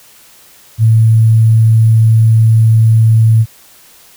sine tone with sample-and-hold, 111.8 Hz, A2, 28 cents sharp, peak -4 dBFS, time 0.78-3.46 s, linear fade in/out 50 ms, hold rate 11025 Hz, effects white hiss -42 dBFS RMS until 4.16 s

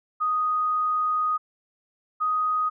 sine tone pair in turn, 1244.5 / 1249.3 Hz, D#6 / D#6, 0 / +7 cents, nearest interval unison, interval 7 cents, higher second, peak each -21 dBFS, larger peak neither, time 0.2-1.38 / 2.2-2.7 s, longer first, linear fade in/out 20 ms, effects none

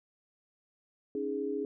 sine chord, C# suspended second, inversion none, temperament equal, 277.2 / 311.1 / 415.3 Hz, C#4 / D#4 / G#4, 0 / 0 / 0 cents, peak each -37 / -38 / -33 dBFS, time 1.15-1.65 s, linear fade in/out 2 ms, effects none

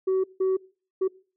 sine tone bursts at uneven times, 378.2 Hz, F#4, 38 cents sharp, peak -18 dBFS, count 3, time 0.07-0.24 / 0.4-0.57 / 1.01-1.08 s, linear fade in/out 10 ms, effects noise-tail reverb RT60 0.4 s tail -23 dB re dry + tanh soft clip ceiling -19 dBFS

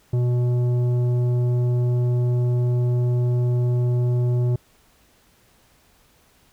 sine tone with tanh clipping, 122.6 Hz, B2, 12 cents flat, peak -19 dBFS, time 0.13-4.56 s, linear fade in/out 5 ms, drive 10 dB, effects pink hiss -58 dBFS RMS until 6.52 s

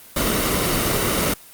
pink noise with comb filter, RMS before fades -20 dBFS, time 0.16-1.34 s, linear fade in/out 5 ms, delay 1.2 ms, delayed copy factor -0.5, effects white hiss -44 dBFS RMS until 1.53 s + Opus 32 kbps

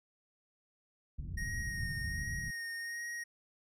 white low-pass noise, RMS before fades -40 dBFS, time 1.18-2.51 s, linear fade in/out 10 ms, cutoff 140 Hz, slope 24 dB/octave
square tone with vibrato, 1864.7 Hz, A#6, in tune, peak -39 dBFS, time 1.37-3.24 s, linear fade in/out 10 ms, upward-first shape sine, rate 1.3 Hz, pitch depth 20 cents each way
effects low-pass 12000 Hz 12 dB/octave

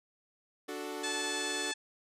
sawtooth chord, D major, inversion none, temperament equal, 293.7 / 370 / 440 Hz, D4 / F#4 / A4, 0 / 0 / 0 cents, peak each -38 dBFS, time 0.68-1.72 s, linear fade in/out 10 ms
harmonic tone, 870 Hz, A5, 20 cents flat, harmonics 1 / 2 / 3 / 4 / 5 / 6 / 7 / 8 / 9 / 10, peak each -47 / -39 / -43 / -40 / -43 / -48 / -47 / -46 / -45 / -45 dBFS, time 1.03-1.74 s, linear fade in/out 10 ms
effects resampled to 32000 Hz

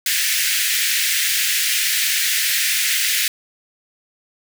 pink high-pass noise, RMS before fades -19 dBFS, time 0.06-3.28 s, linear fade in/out 2 ms, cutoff 1700 Hz, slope 48 dB/octave, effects none

